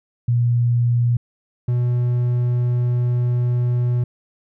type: tone pair in turn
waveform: sine / triangle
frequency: 119.9 / 122.21 Hz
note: A#2 / B2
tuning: +49 / -18 cents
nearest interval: unison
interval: 33 cents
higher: second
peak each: -14 dBFS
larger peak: neither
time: 0.28-1.17 / 1.68-4.04 s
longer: second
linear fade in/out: 5 ms
effects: none